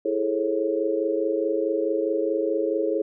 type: chord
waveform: sine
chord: A major seventh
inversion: second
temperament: equal with one note detuned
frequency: 329.6 / 415.3 / 440 / 543 Hz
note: E4 / G#4 / A4 / C#5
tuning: 0 / 0 / 0 / -36 cents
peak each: -27 dBFS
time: 0.05-3.02 s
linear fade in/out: 5 ms
effects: none